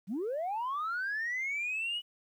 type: linear sweep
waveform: sine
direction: up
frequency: 164.81 to 2960 Hz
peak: -30 dBFS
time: 0.07-2.02 s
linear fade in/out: 50 ms
effects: tanh soft clip ceiling -29 dBFS + 11-bit